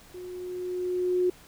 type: tone with level ramp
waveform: sine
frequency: 362 Hz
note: F#4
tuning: 38 cents flat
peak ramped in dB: -38 to -20 dBFS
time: 0.14-1.3 s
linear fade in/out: 5 ms
effects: pink hiss -53 dBFS RMS until 1.47 s